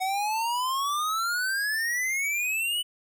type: exponential sweep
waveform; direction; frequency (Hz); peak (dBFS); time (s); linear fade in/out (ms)
square; up; 740 to 2993; -26; 0-2.83; 20
effects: none